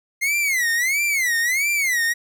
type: tone with vibrato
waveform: 45% pulse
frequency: 2083 Hz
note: C7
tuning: 8 cents flat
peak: -18 dBFS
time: 0.21-2.14 s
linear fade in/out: 20 ms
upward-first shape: sine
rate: 1.5 Hz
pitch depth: 220 cents each way
effects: 10-bit